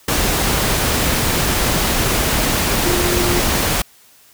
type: tone in noise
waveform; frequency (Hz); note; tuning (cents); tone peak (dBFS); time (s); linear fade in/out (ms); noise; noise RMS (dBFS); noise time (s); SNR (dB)
sine; 353.4; F4; +21; -19; 2.85-3.4; 5; pink; -17; 0.08-3.82; -5
effects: white hiss -49 dBFS RMS until 4.33 s